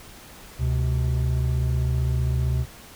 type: tone pair together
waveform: triangle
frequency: 71.1 / 126.69 Hz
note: C#2 / B2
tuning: +45 / +45 cents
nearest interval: minor seventh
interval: 1000 cents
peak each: -21 dBFS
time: 0.58-2.66 s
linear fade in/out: 50 ms
effects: pink hiss -45 dBFS RMS until 2.95 s